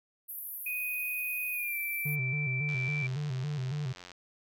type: band-pass noise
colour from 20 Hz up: pink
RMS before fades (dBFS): -41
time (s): 0.28-2.16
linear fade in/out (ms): 20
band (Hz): 11000 to 15000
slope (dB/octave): 96
type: tone with pitch glide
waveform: sine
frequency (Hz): 2489 to 2336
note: D#7 to D7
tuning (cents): 0 to -10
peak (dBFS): -32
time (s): 0.66-3.07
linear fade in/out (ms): 5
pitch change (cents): -110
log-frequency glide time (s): 1.53-1.76
type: tone with vibrato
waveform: triangle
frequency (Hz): 138.59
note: C#3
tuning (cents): 0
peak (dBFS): -29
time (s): 2.05-3.93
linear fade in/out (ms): 10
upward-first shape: square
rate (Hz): 3.6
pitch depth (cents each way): 120
type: click train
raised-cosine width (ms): 0.2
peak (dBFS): -29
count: 129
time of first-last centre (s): 2.69-4.117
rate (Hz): 89.7
effects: none